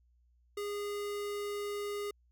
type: tone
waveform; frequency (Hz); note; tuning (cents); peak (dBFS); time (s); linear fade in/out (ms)
square; 410; G#4; -22; -36; 0.57-2.11; 5
effects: added 60 Hz sine -65 dBFS peak until 2.31 s